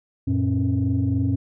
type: tone cluster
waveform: sine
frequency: 92.1 / 115.5 / 271.8 Hz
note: F#2 / A#2 / C#4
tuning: -7 / -16 / -34 cents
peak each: -22 dBFS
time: 0.27-1.36 s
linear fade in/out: 10 ms
effects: tanh soft clip ceiling -13 dBFS